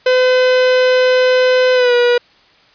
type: tone with pitch glide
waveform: 45% pulse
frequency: 508 to 484.2 Hz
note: B4 to B4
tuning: +49 to -34 cents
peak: -9 dBFS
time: 0.06-2.18 s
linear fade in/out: 5 ms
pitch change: -83 cents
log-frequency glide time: 1.74-1.94 s
effects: white hiss -49 dBFS RMS until 2.74 s + resampled to 11025 Hz